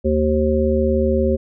harmonic tone, 76.4 Hz, D#2, 31 cents flat, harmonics 1 / 3 / 5 / 7, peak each -20 / -20 / -20 / -20 dBFS, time 0.04-1.37 s, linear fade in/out 20 ms, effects none

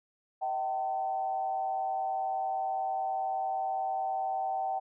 sine tone with frequency modulation, 766 Hz, G5, 40 cents flat, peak -29 dBFS, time 0.41-4.8 s, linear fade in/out 20 ms, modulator 125 Hz, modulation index 0.61, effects none

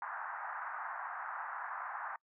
pink band-pass noise, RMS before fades -42 dBFS, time 0.02-2.16 s, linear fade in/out 2 ms, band 780 to 1700 Hz, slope 48 dB/octave, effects noise-tail reverb RT60 0.1 s tail -26 dB re dry

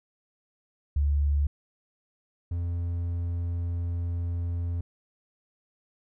sine / triangle tone pair in turn, 72 / 86.17 Hz, D2 / F2, -34 / -23 cents, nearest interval minor third, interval 311 cents, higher second, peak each -21 / -25 dBFS, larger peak first, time 0.96-1.47 / 2.51-4.81 s, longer second, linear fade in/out 5 ms, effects none

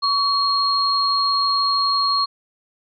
sine tone pair together, 1128 / 4259 Hz, C#6 / C8, +30 / +30 cents, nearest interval octave + major seventh, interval 2300 cents, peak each -19 dBFS, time 0.02-2.26 s, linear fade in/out 20 ms, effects none

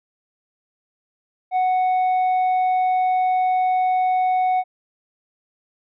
triangle tone with tanh clipping, 740 Hz, F#5, in tune, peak -17 dBFS, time 1.51-4.64 s, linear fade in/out 50 ms, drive 8 dB, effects none

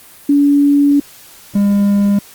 sine / triangle tone pair in turn, 285.5 / 201.9 Hz, D4 / G#3, -49 / -49 cents, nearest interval tritone, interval 600 cents, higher first, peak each -7 dBFS, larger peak neither, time 0.29-1 / 1.55-2.19 s, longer first, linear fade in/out 5 ms, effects white hiss -40 dBFS RMS until 2.34 s + Opus 32 kbps

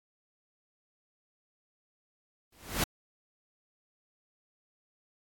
pink noise with exponential growth, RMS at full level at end -25 dBFS, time 2.52-2.84 s, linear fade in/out 5 ms, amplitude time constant 68 ms, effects AAC 64 kbps

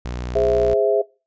sawtooth tone with vibrato, 60.9 Hz, B1, 24 cents flat, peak -22 dBFS, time 0.05-0.74 s, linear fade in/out 0 ms, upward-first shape triangle, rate 14 Hz, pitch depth 12 cents each way
sine chord, Ab augmented, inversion none, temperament equal with one note detuned, 412 / 523.3 / 659.3 Hz, Ab4 / C5 / E5, -14 / 0 / 0 cents, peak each -18 / -22 / -18 dBFS, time 0.35-1.02 s, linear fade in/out 10 ms
effects noise-tail reverb RT60 0.3 s tail -22 dB re dry + resampled to 16000 Hz

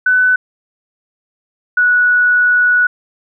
sine tone pair in turn, 1500 / 1470 Hz, F#6 / F#6, +23 / -12 cents, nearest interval unison, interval 35 cents, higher first, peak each -8 dBFS, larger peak neither, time 0.06-0.36 / 1.77-2.87 s, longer second, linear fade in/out 5 ms, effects none

